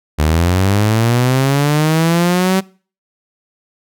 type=linear sweep; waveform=sawtooth; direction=up; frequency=73.42 to 192 Hz; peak=-7 dBFS; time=0.18-2.61 s; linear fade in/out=20 ms; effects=noise-tail reverb RT60 0.4 s tail -23 dB re dry